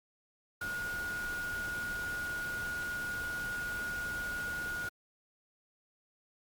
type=tone in noise; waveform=sine; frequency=1442 Hz; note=F#6; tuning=45 cents flat; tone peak=-35 dBFS; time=0.61-4.89 s; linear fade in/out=5 ms; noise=pink; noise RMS=-45 dBFS; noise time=0.61-4.89 s; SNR=+7 dB; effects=Opus 48 kbps